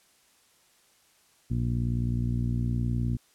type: harmonic tone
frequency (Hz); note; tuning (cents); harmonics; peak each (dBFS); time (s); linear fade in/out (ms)
59.4; A#1; +33; 1 / 2 / 3 / 4 / 5 / 6; -31 / -27 / -37 / -33 / -43 / -48; 1.5-3.17; 10
effects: white hiss -63 dBFS RMS until 3.34 s + low-pass 11000 Hz 12 dB/octave